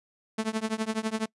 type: tone with tremolo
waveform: sawtooth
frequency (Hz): 220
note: A3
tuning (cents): 0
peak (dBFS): -20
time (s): 0.38-1.26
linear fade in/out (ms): 5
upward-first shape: triangle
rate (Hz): 12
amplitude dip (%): 100
effects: noise-tail reverb RT60 0.1 s tail -24 dB re dry + resampled to 24000 Hz